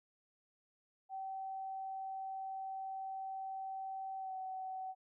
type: tone with pitch glide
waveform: sine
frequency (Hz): 769 to 756.2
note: G5 to F#5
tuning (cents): -33 to +38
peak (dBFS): -40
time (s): 1.09-4.95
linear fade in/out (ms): 50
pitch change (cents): -29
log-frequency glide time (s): 4.18-4.34
effects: none